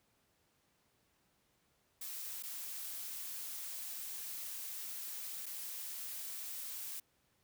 blue noise with dropouts, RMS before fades -44 dBFS, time 2.01-7 s, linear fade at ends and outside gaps 5 ms, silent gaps 2.426-2.434 / 5.459-5.463 s, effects pink hiss -75 dBFS RMS until 7.43 s + high-pass 60 Hz 12 dB/octave

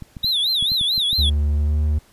clicks, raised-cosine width 5 ms, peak -20 dBFS, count 8, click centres 0.023 / 0.168 / 0.245 / 0.626 / 0.719 / 0.812 / 0.979 / 1.13 s
triangle tone with vibrato, 3729 Hz, A#7, in tune, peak -16 dBFS, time 0.23-1.3 s, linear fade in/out 10 ms, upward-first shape sine, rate 4.5 Hz, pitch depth 190 cents each way
triangle tone with pitch glide, 73.42 to 75.57 Hz, D2 to D#2, 0 to -50 cents, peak -14 dBFS, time 1.18-1.99 s, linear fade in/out 10 ms, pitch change +50 cents, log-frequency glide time 1.5-1.88 s
effects pink hiss -54 dBFS RMS until 2.12 s + resampled to 32000 Hz

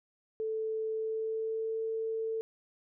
sine tone with pitch glide, 440 to 446.1 Hz, A4 to A4, 0 to +24 cents, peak -31 dBFS, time 0.4-2.41 s, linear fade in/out 0 ms, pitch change +24 cents, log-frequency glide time 0.92-1.81 s, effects none

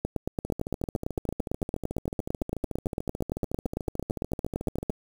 two click trains, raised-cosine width 2 ms, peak -19 / -14 dBFS, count 62 / 44, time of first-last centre 0.45-4.903 / 0.05-4.898 s, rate 13.7 / 8.87 Hz, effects 7-bit

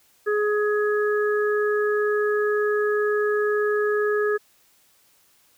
harmonic tone, 419 Hz, G#4, 15 cents sharp, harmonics 1 / 3 / 4, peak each -20 / -30 / -28 dBFS, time 0.26-4.38 s, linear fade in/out 20 ms, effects white hiss -60 dBFS RMS until 5.57 s

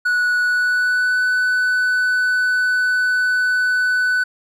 triangle tone with pitch glide, 1471 to 1496.7 Hz, F#6 to F#6, -11 to +19 cents, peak -13 dBFS, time 0.05-4.24 s, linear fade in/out 10 ms, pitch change +30 cents, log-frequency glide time 0.42-1.2 s, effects none

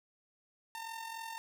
sawtooth tone with amplitude modulation, 906 Hz, A#5, 50 cents flat, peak -35 dBFS, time 0.75-1.38 s, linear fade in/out 0 ms, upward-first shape sine, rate 43.5 Hz, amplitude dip 55%, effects none

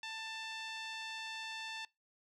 5% pulse tone with low-pass filter, 888 Hz, A5, 16 cents sharp, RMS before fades -44 dBFS, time 0.03-1.85 s, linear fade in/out 2 ms, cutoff 3400 Hz, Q 1.3, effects noise-tail reverb RT60 0.2 s tail -22 dB re dry

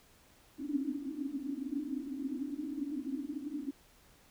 white band-pass noise, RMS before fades -38 dBFS, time 0.58-3.71 s, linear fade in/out 10 ms, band 260 to 300 Hz, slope 96 dB/octave, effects pink hiss -63 dBFS RMS until 4.3 s

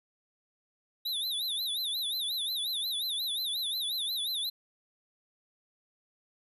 square tone with vibrato, 3736 Hz, A#7, 3 cents sharp, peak -31 dBFS, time 1.05-4.5 s, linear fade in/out 10 ms, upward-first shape sine, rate 5.6 Hz, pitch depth 160 cents each way, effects resampled to 32000 Hz

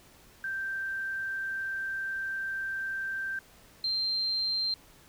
sine tone pair in turn, 1568 / 4154 Hz, G6 / C8, 0 / -13 cents, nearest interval octave + perfect fourth, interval 1687 cents, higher second, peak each -31 / -27 dBFS, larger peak second, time 0.44-3.39 / 3.84-4.74 s, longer first, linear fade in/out 2 ms, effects pink hiss -57 dBFS RMS until 5.08 s

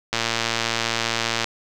click train, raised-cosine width 0.2 ms, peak -4 dBFS, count 152, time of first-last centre 0.13-1.443 s, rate 115 Hz, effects none

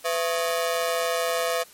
sawtooth ring-modulated tone, 587.3 Hz, D5, in tune, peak -16 dBFS, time 0.04-1.64 s, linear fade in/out 20 ms, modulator 83.4 Hz, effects white hiss -50 dBFS RMS until 1.73 s + MP3 64 kbps

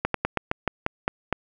slowing click train, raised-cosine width 0.5 ms, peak -7 dBFS, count 9, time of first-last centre 0.05-1.327 s, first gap 93 ms, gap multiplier 1.15, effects none

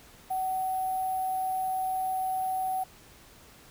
sine tone with sample-and-hold, 753 Hz, F#5, 30 cents sharp, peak -27 dBFS, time 0.3-2.84 s, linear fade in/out 10 ms, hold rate 11025 Hz, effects pink hiss -54 dBFS RMS until 3.7 s

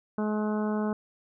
harmonic tone, 212.4 Hz, G#3, 39 cents sharp, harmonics 1 / 2 / 3 / 4 / 5 / 6 / 7, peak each -27 / -33 / -37 / -39 / -41 / -43 / -44 dBFS, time 0.18-0.93 s, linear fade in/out 2 ms, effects none

